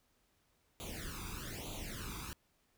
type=noise with flanger; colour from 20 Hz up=pink; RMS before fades=-44 dBFS; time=0.8-2.33 s; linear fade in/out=0 ms; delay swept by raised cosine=0.28 to 0.84 ms; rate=1.1 Hz; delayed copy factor=+0.9; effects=pink hiss -75 dBFS RMS until 2.77 s